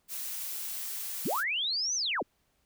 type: noise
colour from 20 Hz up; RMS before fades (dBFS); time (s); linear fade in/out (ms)
blue; -37; 0.08-1.44; 50
type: linear two-way sweep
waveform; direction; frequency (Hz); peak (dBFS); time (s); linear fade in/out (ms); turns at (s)
sine; up then down; 103.83 to 6272 to 103.83; -28; 1.25-2.23; 10; 1.95
effects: pink hiss -73 dBFS RMS until 2.65 s